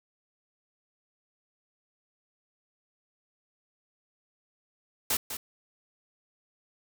white noise with echo, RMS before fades -27 dBFS, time 5.1-5.17 s, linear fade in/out 5 ms, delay 200 ms, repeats 1, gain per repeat -9 dB, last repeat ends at 5.37 s, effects none

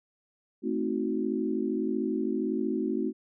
sine chord, A diminished seventh, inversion none, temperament equal with one note detuned, 220 / 261.6 / 317.3 / 370 Hz, A3 / C4 / Eb4 / Gb4, 0 / 0 / +34 / 0 cents, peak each -32 dBFS, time 0.62-3.13 s, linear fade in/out 50 ms, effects none

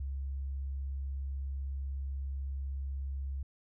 sine tone, 68.1 Hz, C#2, 30 cents flat, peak -34 dBFS, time 0-3.43 s, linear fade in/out 5 ms, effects none

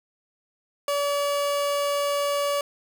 30% pulse tone, 572 Hz, D5, 46 cents flat, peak -20 dBFS, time 0.88-2.61 s, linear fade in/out 2 ms, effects none

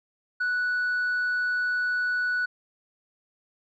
sine tone with tanh clipping, 1478 Hz, F#6, 2 cents flat, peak -24 dBFS, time 0.4-2.46 s, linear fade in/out 10 ms, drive 1 dB, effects none

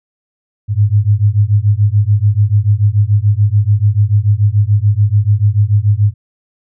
sine beating tone pair, 100.3 / 107.2 Hz, G2 / A2, +40 / -45 cents, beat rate 6.9 Hz, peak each -11 dBFS, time 0.68-6.14 s, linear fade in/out 50 ms, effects none

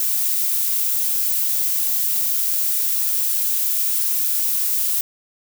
violet noise, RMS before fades -20 dBFS, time 0-5.01 s, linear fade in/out 2 ms, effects none

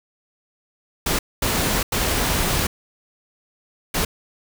pink noise bursts at uneven times, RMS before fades -21 dBFS, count 4, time 1.06-1.19 / 1.42-1.83 / 1.92-2.67 / 3.94-4.05 s, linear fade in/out 5 ms, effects none

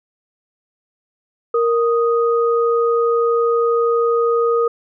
sine tone pair together, 466.2 / 1244.5 Hz, A#4 / D#6, 0 / 0 cents, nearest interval octave + perfect fourth, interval 1700 cents, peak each -14 / -20 dBFS, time 1.54-4.68 s, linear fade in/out 5 ms, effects none

